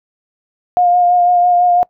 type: tone with vibrato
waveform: sine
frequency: 710 Hz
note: F5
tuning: 28 cents sharp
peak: -8 dBFS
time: 0.77-1.83 s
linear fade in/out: 0 ms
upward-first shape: sine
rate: 6 Hz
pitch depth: 20 cents each way
effects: noise-tail reverb RT60 0.1 s tail -23 dB re dry